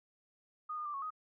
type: tone with pitch steps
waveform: sine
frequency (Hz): 1234 / 1218 / 1180 / 1103 / 1252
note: D#6 / D#6 / D6 / C#6 / D#6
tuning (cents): -15 / -37 / +8 / -9 / +10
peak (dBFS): -37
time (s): 0.69-1.105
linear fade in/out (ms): 10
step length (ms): 83
effects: none